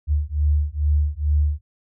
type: beating tone pair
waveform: sine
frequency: 73.1 / 75.4 Hz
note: D2 / D2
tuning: -7 / +46 cents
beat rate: 2.3 Hz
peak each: -20 dBFS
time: 0.07-1.61 s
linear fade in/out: 50 ms
effects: none